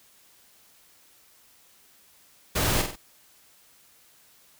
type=noise with echo; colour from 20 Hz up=pink; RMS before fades=-25 dBFS; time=2.55-2.82 s; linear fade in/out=10 ms; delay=47 ms; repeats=3; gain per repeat=-6 dB; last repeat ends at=2.961 s; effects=white hiss -58 dBFS RMS until 4.59 s